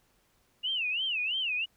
sine tone with vibrato, 2786 Hz, F7, 5 cents flat, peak -28 dBFS, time 0.63-1.66 s, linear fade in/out 20 ms, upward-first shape sine, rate 3 Hz, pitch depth 220 cents each way, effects pink hiss -69 dBFS RMS until 1.76 s

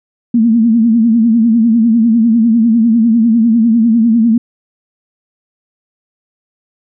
sine tone with vibrato, 228.2 Hz, A#3, 37 cents flat, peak -6 dBFS, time 0.34-4.38 s, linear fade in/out 5 ms, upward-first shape triangle, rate 10 Hz, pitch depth 110 cents each way, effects none

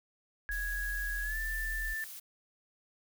sine tone with pitch glide, 1661.2 to 1770.2 Hz, G#6 to A6, 0 to +10 cents, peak -34 dBFS, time 0.49-2.04 s, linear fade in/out 0 ms, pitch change +110 cents, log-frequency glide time 1.22-1.38 s
sine tone, 43.77 Hz, F1, 5 cents sharp, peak -37 dBFS, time 0.49-1.94 s, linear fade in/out 10 ms
blue noise, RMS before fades -46 dBFS, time 0.51-2.2 s, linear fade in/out 10 ms
effects none

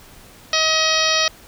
harmonic tone, 634 Hz, D#5, 32 cents sharp, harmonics 1 / 2 / 3 / 4 / 5 / 6 / 7 / 8 / 9, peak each -24 / -24 / -24 / -24 / -24 / -24 / -24 / -24 / -24 dBFS, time 0.53-1.28 s, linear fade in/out 2 ms, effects pink hiss -45 dBFS RMS until 1.47 s

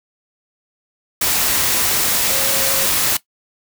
sine tone in noise, 540 Hz, C#5, 45 cents flat, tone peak -26 dBFS, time 2.3-2.86 s, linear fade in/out 5 ms, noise white, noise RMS -17 dBFS, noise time 1.21-3.17 s, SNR -12 dB, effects noise-tail reverb RT60 0.1 s tail -17 dB re dry

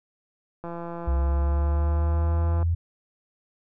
click train, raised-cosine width 1 ms, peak -22 dBFS, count 339, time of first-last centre 0.64-2.628 s, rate 170 Hz
sine linear sweep, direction up, 65.41 to 85 Hz, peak -20 dBFS, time 1.07-2.75 s, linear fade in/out 10 ms
effects none

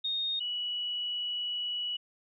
sine tone pair in turn, 3701 / 2937 Hz, A#7 / F#7, -13 / -13 cents, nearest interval major third, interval 400 cents, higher first, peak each -29 / -31 dBFS, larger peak first, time 0.04-0.4 / 0.4-1.97 s, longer second, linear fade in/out 10 ms, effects none

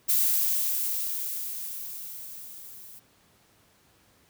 violet noise with level ramp, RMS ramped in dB -22 to -47 dBFS, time 0.08-3 s, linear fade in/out 20 ms, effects pink hiss -62 dBFS RMS until 4.29 s + high-pass 60 Hz 12 dB/octave

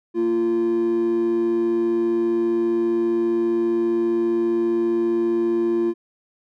triangle tone pair together, 230 / 345 Hz, A#3 / F4, -23 / -21 cents, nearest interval perfect fifth, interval 702 cents, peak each -24 / -15 dBFS, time 0.14-5.94 s, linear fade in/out 50 ms, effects tanh soft clip ceiling -13 dBFS

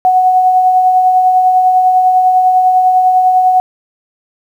sine tone with tremolo, 740 Hz, F#5, in tune, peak -4 dBFS, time 0.05-3.6 s, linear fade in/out 0 ms, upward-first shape triangle, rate 10 Hz, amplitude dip 40%, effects 7-bit

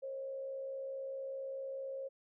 sine tone with frequency modulation, 538 Hz, C5, 48 cents sharp, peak -39 dBFS, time 0.02-2.09 s, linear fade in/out 20 ms, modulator 64.6 Hz, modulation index 0.37, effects none

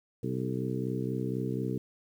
harmonic tone with a mistuned harmonic, 64.1 Hz, C2, 35 cents flat, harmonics 2 / 3 / 4 / 5 / 6 / 7, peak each -34 / -36 / -37 / -38 / -39 / -39 dBFS, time 0.23-1.78 s, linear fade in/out 5 ms, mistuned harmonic 7, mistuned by -24 cents, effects 10-bit

